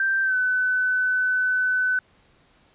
sine tone with pitch glide, 1568 to 1506.7 Hz, G6 to F#6, 0 to +31 cents, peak -19 dBFS, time 0-1.99 s, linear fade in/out 2 ms, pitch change -69 cents, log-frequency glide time 0.23-0.36 s, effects pink hiss -59 dBFS RMS until 2.74 s + resampled to 8000 Hz

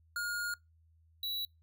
square tone pair in turn, 1427 / 3924 Hz, F6 / B7, +37 / -12 cents, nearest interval octave + tritone, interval 1751 cents, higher second, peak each -34 / -35 dBFS, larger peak first, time 0.16-0.54 / 1.23-1.45 s, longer first, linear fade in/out 2 ms, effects noise-tail reverb RT60 0.2 s tail -25 dB re dry + added 81 Hz sine -63 dBFS peak until 1.62 s

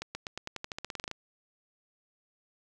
accelerating click train, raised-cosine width 0.2 ms, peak -19 dBFS, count 16, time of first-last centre 0.02-1.113 s, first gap 130 ms, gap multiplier 0.91, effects none

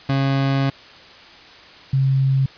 30% pulse / sine tone pair in turn, 136.6 / 134.49 Hz, C#3 / C3, -25 / +48 cents, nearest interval unison, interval 27 cents, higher first, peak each -14 dBFS, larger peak neither, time 0.09-0.7 / 1.93-2.46 s, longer first, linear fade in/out 5 ms, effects white hiss -43 dBFS RMS until 2.57 s + resampled to 11025 Hz

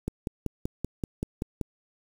click train, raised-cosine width 3 ms, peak -16 dBFS, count 9, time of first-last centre 0.08-1.613 s, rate 5.22 Hz, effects 7-bit

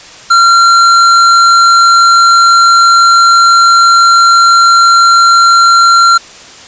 sine tone with hard clipping, 1373 Hz, F6, 30 cents flat, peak -4 dBFS, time 0.3-6.18 s, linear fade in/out 10 ms, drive 16 dB, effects white hiss -32 dBFS RMS until 6.67 s + resampled to 16000 Hz

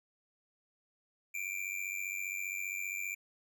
square tone with amplitude modulation, 2366 Hz, D7, 12 cents sharp, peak -33 dBFS, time 1.34-3.15 s, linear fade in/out 10 ms, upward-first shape sine, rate 95.1 Hz, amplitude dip 85%, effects none

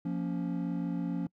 triangle chord, Bb minor, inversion second, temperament just, 174.81 / 233.1 / 279.7 Hz, F3 / Bb3 / Db4, +2 / 0 / +16 cents, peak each -31 / -36 / -33 dBFS, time 0.05-1.27 s, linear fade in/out 5 ms, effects noise-tail reverb RT60 0.1 s tail -26 dB re dry

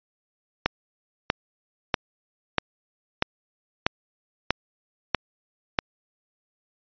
click train, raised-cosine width 0.3 ms, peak -3 dBFS, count 9, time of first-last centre 0.66-5.788 s, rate 1.56 Hz, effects resampled to 11025 Hz

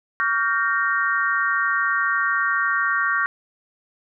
sine tone cluster, 1134 / 1400 / 1560 / 1852 Hz, C#6 / F6 / G6 / A#6, +39 / +4 / -9 / -12 cents, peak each -24 dBFS, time 0.2-3.26 s, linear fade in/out 0 ms, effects none

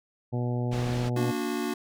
harmonic tone, 122.2 Hz, B2, 18 cents flat, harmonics 1 / 2 / 3 / 4 / 5 / 6 / 7, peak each -27 / -33 / -37 / -39 / -41 / -43 / -44 dBFS, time 0.32-1.32 s, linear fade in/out 20 ms
pink low-pass noise, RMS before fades -37 dBFS, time 0.71-1.1 s, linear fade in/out 20 ms, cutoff 5600 Hz, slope 12 dB/octave
square chord, Bb augmented, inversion none, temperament just, 233.1 / 291.4 / 364.2 Hz, Bb3 / D4 / F#4, 0 / -13 / -27 cents, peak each -33 dBFS, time 1.16-1.74 s, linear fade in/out 5 ms
effects none

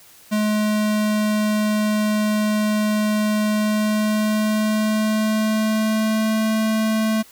square tone with pitch glide, 212.3 to 219 Hz, G#3 to A3, +38 to -8 cents, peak -18 dBFS, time 0.31-7.23 s, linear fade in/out 20 ms, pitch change +54 cents, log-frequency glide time 3.51-6.45 s, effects white hiss -48 dBFS RMS until 7.31 s

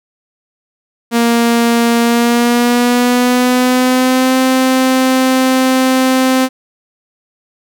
sawtooth tone with pitch glide, 234.1 to 259.8 Hz, A#3 to C4, +8 to -12 cents, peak -5 dBFS, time 1.11-6.49 s, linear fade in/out 50 ms, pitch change +180 cents, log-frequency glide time 2.01-4.37 s, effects none

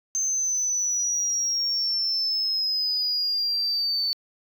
sine exponential sweep, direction down, 6290 to 4500 Hz, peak -21 dBFS, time 0.15-4.13 s, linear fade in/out 0 ms, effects tanh soft clip ceiling -19 dBFS

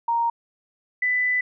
sine tone pair in turn, 932.3 / 1994.4 Hz, A#5 / B6, 0 / +16 cents, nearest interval octave + minor second, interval 1316 cents, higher second, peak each -19 dBFS, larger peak neither, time 0.08-0.3 / 1.02-1.41 s, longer second, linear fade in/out 5 ms, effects none

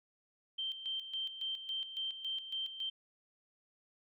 sine tone with tremolo, 3134 Hz, G7, 1 cent flat, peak -35 dBFS, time 0.58-2.9 s, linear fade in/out 10 ms, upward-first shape square, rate 3.6 Hz, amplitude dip 65%, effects none

